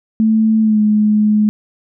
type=tone with pitch glide; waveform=sine; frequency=220 to 211.8 Hz; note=A3 to G#3; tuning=0 to +34 cents; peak=-9 dBFS; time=0.2-1.49 s; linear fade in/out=0 ms; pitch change=-66 cents; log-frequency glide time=0.61-0.8 s; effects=none